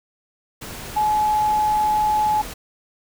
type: tone in noise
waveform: sine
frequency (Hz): 850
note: G#5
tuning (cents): +40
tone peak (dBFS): -16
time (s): 0.96-2.42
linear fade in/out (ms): 10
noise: pink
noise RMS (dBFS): -34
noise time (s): 0.61-2.54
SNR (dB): +15
effects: none